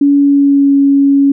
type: tone with pitch glide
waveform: sine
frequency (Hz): 283.4 to 278.5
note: C#4 to C#4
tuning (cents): +38 to +8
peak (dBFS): -5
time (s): 0.01-1.32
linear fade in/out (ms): 5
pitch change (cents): -30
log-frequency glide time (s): 0.15-0.75
effects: none